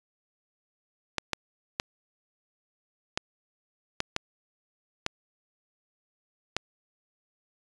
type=clicks; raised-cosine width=0.2 ms; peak=-9 dBFS; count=8; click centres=1.183 / 1.333 / 1.799 / 3.175 / 4.004 / 4.164 / 5.064 / 6.566 s; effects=resampled to 22050 Hz